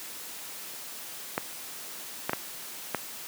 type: clicks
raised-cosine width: 0.5 ms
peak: -11 dBFS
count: 4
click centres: 1.379 / 2.295 / 2.333 / 2.947 s
effects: white hiss -41 dBFS RMS until 3.27 s + high-pass 150 Hz 12 dB/octave